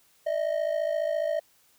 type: ring-modulated tone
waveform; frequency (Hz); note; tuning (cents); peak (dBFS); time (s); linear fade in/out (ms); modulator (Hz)
triangle; 622.3; D#5; 0; -20; 0.26-1.4; 10; 27.3
effects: white hiss -63 dBFS RMS until 1.78 s